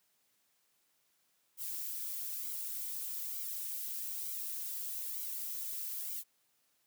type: noise with flanger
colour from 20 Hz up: violet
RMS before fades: -40 dBFS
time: 1.57-6.24 s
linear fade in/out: 50 ms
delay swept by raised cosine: 1.1 to 3.8 ms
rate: 1.1 Hz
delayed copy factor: -0.8
effects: white hiss -75 dBFS RMS until 6.86 s + high-pass 100 Hz 12 dB/octave